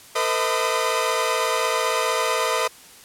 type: tone cluster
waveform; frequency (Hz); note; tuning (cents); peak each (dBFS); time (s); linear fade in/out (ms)
sawtooth; 453.1 / 509 / 637 / 1009 / 1219; A#4 / C5 / D#5 / B5 / D#6; -49 / -48 / +41 / +37 / -36; -23; 0.15-2.68; 10
effects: white hiss -46 dBFS RMS until 3.04 s + low-pass 12000 Hz 12 dB/octave